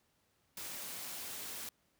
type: noise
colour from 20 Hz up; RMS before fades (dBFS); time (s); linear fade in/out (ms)
white; -44; 0.57-1.69; 2
effects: pink hiss -75 dBFS RMS until 1.99 s + high-pass 60 Hz 12 dB/octave